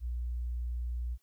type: tone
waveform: sine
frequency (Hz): 60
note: B1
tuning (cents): -49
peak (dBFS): -32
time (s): 0-1.18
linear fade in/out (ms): 50
effects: white hiss -75 dBFS RMS until 1.22 s